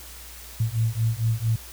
sine beating tone pair, 111 / 115.4 Hz, A2 / A#2, +16 / -17 cents, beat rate 4.4 Hz, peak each -24 dBFS, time 0.6-1.56 s, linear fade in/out 5 ms, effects added 60 Hz sine -44 dBFS peak until 1.72 s + white hiss -43 dBFS RMS until 1.72 s

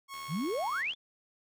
sawtooth tone, 1097 Hz, C#6, 18 cents flat, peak -36 dBFS, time 0.08-0.84 s, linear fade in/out 50 ms
click train, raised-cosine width 0.2 ms, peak -34 dBFS, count 63, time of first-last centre 0.14-0.935 s, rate 78 Hz
sine exponential sweep, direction up, 130.81 to 3599 Hz, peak -30 dBFS, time 0.28-0.95 s, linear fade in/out 50 ms
effects none

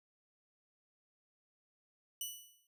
10% pulse tone with exponential decay, 2960 Hz, F#7, in tune, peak -28 dBFS, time 2.21-2.67 s, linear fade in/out 2 ms, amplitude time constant 100 ms, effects none

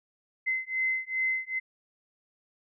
sine beating tone pair, 2055 / 2057.5 Hz, C7 / C7, -32 / -30 cents, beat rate 2.5 Hz, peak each -30 dBFS, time 0.46-1.6 s, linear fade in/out 20 ms, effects none

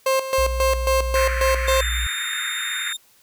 30% pulse tone with tremolo, 530 Hz, C5, 22 cents sharp, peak -14 dBFS, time 0.06-1.81 s, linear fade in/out 5 ms, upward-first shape square, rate 3.7 Hz, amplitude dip 70%
sine tone, 60.1 Hz, B1, 46 cents flat, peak -22 dBFS, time 0.38-2.07 s, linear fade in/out 5 ms
white band-pass noise, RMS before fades -29 dBFS, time 1.15-2.93 s, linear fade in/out 5 ms, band 1400 to 2200 Hz, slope 48 dB/octave
sawtooth tone with pitch glide, 3600 to 3654 Hz, A7 to A#7, +39 to -35 cents, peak -24 dBFS, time 1.67-2.97 s, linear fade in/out 10 ms, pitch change +26 cents, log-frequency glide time 1.87-2.04 s
effects white hiss -56 dBFS RMS until 3.22 s

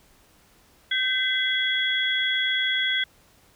sine tone cluster, 1548 / 2027 / 3341 Hz, G6 / B6 / G#7, -22 / +45 / +10 cents, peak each -27 / -27 / -24 dBFS, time 0.91-3.04 s, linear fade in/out 5 ms, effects pink hiss -58 dBFS RMS until 3.55 s

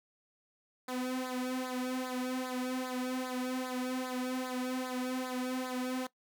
sawtooth tone with flanger, 254.4 Hz, C4, 48 cents flat, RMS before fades -36 dBFS, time 0.88-6.07 s, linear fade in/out 5 ms, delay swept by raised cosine 0.34 to 2.94 ms, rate 2.5 Hz, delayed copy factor -0.85, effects noise-tail reverb RT60 0.1 s tail -19 dB re dry

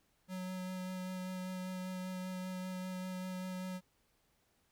square tone with vibrato, 184.7 Hz, F#3, 3 cents flat, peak -40 dBFS, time 0.28-3.81 s, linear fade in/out 50 ms, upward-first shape sine, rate 5.1 Hz, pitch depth 11 cents each way, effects pink hiss -75 dBFS RMS until 4.71 s

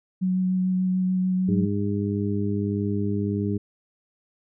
sine tone with vibrato, 185 Hz, F#3, in tune, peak -20 dBFS, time 0.21-1.66 s, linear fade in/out 20 ms, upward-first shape sine, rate 6.8 Hz, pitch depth 10 cents each way
harmonic tone, 101.6 Hz, G#2, 38 cents flat, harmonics 1 / 2 / 3 / 4, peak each -27 / -26 / -30 / -31 dBFS, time 1.48-3.58 s, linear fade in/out 10 ms
effects none

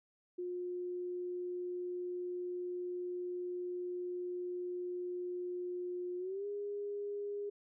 sine tone with pitch glide, 357.5 to 408.3 Hz, F4 to G#4, +41 to -29 cents, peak -37 dBFS, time 0.38-7.5 s, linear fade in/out 10 ms, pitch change +230 cents, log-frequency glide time 6.18-6.46 s, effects none

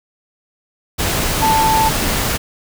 sine tone in noise, 884 Hz, A5, 8 cents sharp, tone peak -12 dBFS, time 1.41-1.9 s, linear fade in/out 20 ms, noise pink, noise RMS -18 dBFS, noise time 0.98-2.38 s, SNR +3 dB, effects none

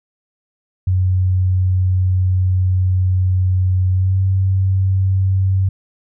sine tone with pitch glide, 92.5 to 95.27 Hz, F#2 to G2, 0 to -49 cents, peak -12 dBFS, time 0.87-5.69 s, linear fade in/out 5 ms, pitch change +51 cents, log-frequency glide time 3.92-4.18 s, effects none

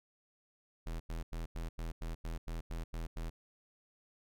square tone bursts, 41.2 Hz, E1, in tune, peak -38 dBFS, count 11, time 0.86-3.3 s, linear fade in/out 10 ms, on 140 ms, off 90 ms, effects none

